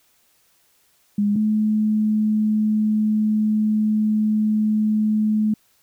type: tone pair in turn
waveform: sine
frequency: 205.2 / 214.4 Hz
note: G#3 / A3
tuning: -21 / -45 cents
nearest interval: minor second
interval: 76 cents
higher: second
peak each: -16 dBFS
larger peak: neither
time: 1.18-1.36 / 1.36-5.54 s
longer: second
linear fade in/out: 5 ms
effects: white hiss -61 dBFS RMS until 5.82 s